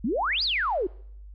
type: exponential two-way sweep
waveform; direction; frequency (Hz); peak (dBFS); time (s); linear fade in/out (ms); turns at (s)
sine; up then down; 194.2 to 5060 to 336.8; -23; 0.04-0.87; 5; 0.43
effects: noise-tail reverb RT60 0.7 s tail -25 dB re dry + added 50 Hz sine -41 dBFS peak until 1.34 s